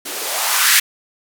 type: noise with band-pass filter sweep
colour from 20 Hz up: violet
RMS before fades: -17 dBFS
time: 0.05-0.8 s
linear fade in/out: 10 ms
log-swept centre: 290 to 2000 Hz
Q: 2.3
effects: none